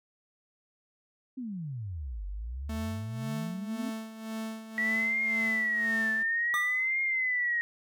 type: exponential two-way sweep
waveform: sine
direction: down then up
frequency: 269 to 46.25 to 269 Hz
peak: -34 dBFS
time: 1.37-3.9 s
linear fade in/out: 10 ms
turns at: 2.26 s
type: tone with tremolo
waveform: 45% pulse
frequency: 221.3 Hz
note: A3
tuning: 10 cents sharp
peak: -33 dBFS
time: 2.69-6.23 s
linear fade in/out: 5 ms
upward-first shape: sine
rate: 1.9 Hz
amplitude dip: 70%
type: tone with vibrato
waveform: sine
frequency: 1937 Hz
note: B6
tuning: 34 cents flat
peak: -26 dBFS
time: 4.78-7.61 s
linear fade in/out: 0 ms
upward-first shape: triangle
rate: 0.56 Hz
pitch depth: 170 cents each way
type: tone with exponential decay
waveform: square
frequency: 1207 Hz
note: D6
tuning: 47 cents sharp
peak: -29 dBFS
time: 6.54-6.95 s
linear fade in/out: 0 ms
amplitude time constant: 87 ms
effects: none